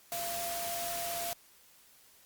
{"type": "tone in noise", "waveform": "sine", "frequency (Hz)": 689, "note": "F5", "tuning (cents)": -24, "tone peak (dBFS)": -37, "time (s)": [0.12, 1.33], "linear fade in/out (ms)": 0, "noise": "white", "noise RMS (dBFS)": -38, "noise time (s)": [0.12, 1.33], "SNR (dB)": -2, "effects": ["white hiss -61 dBFS RMS until 2.25 s", "Opus 48 kbps"]}